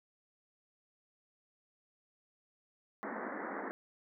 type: band-pass noise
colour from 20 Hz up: pink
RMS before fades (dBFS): -41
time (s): 3.03-3.71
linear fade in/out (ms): 0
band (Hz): 200 to 2000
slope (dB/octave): 96
effects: none